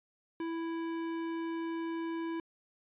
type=tone with tanh clipping; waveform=sine; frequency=330.4 Hz; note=E4; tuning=4 cents sharp; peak=-36 dBFS; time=0.4-2.4 s; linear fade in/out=2 ms; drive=17 dB; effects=resampled to 8000 Hz